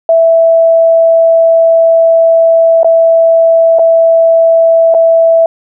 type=tone with dropouts; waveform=sine; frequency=659.3 Hz; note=E5; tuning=in tune; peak=-3 dBFS; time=0.09-5.46 s; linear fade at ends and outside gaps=2 ms; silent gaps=2.832-2.845 / 3.787-3.793 / 4.941-4.947 s; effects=none